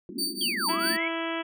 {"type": "band-pass noise", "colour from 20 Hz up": "white", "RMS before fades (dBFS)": -37, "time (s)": [0.09, 0.97], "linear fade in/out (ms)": 2, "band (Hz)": [190, 370], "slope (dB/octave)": 96}
{"type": "tone with tremolo", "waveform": "sawtooth", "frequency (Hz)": 4588, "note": "D8", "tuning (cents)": -41, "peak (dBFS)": -22, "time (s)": [0.18, 0.97], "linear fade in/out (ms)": 10, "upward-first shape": "triangle", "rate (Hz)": 4.6, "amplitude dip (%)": 95}
{"type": "linear two-way sweep", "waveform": "sine", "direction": "down then up", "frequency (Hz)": [3322, 876, 2331], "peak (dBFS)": -28, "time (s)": [0.41, 1.08], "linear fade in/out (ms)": 2, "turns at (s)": 0.68}
{"type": "harmonic tone", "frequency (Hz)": 330, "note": "E4", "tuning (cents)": 2, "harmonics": [1, 2, 3, 4, 5, 6, 7, 8, 9, 10], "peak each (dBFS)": [-32, -35, -37, -38, -39, -40, -40, -41, -42, -42], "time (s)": [0.68, 1.43], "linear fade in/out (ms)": 20}
{"effects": []}